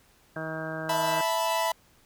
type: harmonic tone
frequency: 159.2 Hz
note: D#3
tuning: 40 cents sharp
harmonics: 1 / 2 / 3 / 4 / 5 / 6 / 7 / 8 / 9 / 10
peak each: -38 / -39 / -43 / -36 / -46 / -46 / -46 / -45 / -45 / -38 dBFS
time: 0.36-1.21 s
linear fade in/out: 2 ms
type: chord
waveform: 45% pulse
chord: E suspended fourth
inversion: none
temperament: equal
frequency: 659.3 / 880 / 987.8 Hz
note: E5 / A5 / B5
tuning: 0 / 0 / 0 cents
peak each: -29 / -31 / -28 dBFS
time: 0.89-1.72 s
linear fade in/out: 5 ms
effects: pink hiss -61 dBFS RMS until 2.05 s